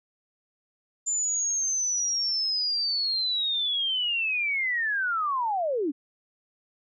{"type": "linear sweep", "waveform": "sine", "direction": "down", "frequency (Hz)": [7160, 259.3], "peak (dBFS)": -24, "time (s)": [1.06, 5.92], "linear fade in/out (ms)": 20, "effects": []}